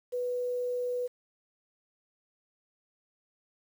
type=tone with quantisation; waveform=sine; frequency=493.6 Hz; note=B4; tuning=1 cent flat; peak=-29 dBFS; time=0.12-1.08 s; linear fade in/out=20 ms; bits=9; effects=none